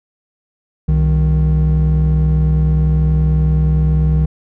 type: tone pair together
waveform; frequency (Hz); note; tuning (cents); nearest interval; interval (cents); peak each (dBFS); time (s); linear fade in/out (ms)
triangle; 65.49 / 155.56; C2 / D#3; +2 / 0; octave + minor third; 1498; -10; 0.88-4.26; 10
effects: tanh soft clip ceiling -5 dBFS